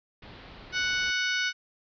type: low-pass noise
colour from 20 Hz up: pink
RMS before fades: -47 dBFS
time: 0.22-1.11 s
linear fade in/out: 5 ms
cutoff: 4500 Hz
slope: 48 dB/octave
type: harmonic tone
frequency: 740 Hz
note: F#5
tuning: in tune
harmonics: 2 / 3 / 4 / 5 / 6 / 7 / 8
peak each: -28 / -32 / -34 / -36 / -38 / -39 / -40 dBFS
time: 0.72-1.53 s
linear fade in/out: 50 ms
effects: none

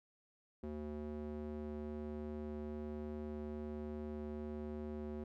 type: tone with band-pass filter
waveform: square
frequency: 74.9 Hz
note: D2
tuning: 35 cents sharp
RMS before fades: -44 dBFS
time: 0.63-5.24 s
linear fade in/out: 5 ms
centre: 320 Hz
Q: 1.5
effects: none

